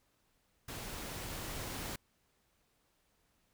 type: noise with level ramp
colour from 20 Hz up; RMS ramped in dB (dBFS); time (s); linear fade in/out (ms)
pink; -44 to -41; 0.68-1.96; 5
effects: pink hiss -75 dBFS RMS until 3.53 s